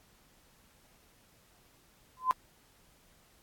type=tone with exponential growth; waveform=sine; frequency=1024 Hz; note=C6; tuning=38 cents flat; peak=-19 dBFS; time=2.17-2.31 s; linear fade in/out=0 ms; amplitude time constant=30 ms; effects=pink hiss -64 dBFS RMS until 3.42 s + AAC 64 kbps